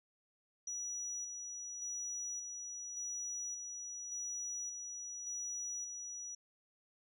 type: tone with tremolo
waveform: sine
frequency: 5850 Hz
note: F#8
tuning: 21 cents flat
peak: -38 dBFS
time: 0.67-6.35 s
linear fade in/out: 5 ms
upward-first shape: square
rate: 0.87 Hz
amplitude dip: 40%
effects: tanh soft clip ceiling -34 dBFS + 13-bit